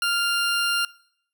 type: tone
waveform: 20% pulse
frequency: 1396.9 Hz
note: F6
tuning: in tune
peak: -16 dBFS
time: 0.02-0.85 s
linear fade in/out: 2 ms
effects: noise-tail reverb RT60 0.7 s tail -22 dB re dry